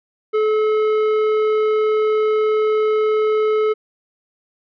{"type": "tone with tanh clipping", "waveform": "triangle", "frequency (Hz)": 430.8, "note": "A4", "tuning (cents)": -37, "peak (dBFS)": -16, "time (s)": [0.33, 3.74], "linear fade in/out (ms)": 20, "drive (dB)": 15, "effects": []}